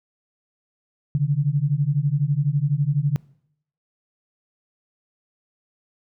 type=beating tone pair; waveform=sine; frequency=137.7 / 149.7 Hz; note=C#3 / D3; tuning=-11 / +33 cents; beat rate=12 Hz; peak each=-21 dBFS; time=1.15-3.16 s; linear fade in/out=0 ms; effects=noise-tail reverb RT60 0.7 s tail -23 dB re dry